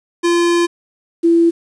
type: tone pair in turn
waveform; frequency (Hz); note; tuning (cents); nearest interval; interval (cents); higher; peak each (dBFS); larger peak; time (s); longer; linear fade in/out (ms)
square / sine; 344.1 / 336; F4 / E4; -26 / +33; unison; 41; first; -12 / -8; second; 0.23-0.67 / 1.23-1.51; first; 20
effects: resampled to 22050 Hz + 7-bit